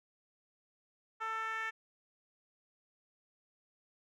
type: tone with band-pass filter sweep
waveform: 10% pulse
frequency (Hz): 444.5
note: A4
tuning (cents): +18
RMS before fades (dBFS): -38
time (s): 1.2-1.71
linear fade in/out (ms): 20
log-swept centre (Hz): 1200 to 1800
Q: 2.7
effects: none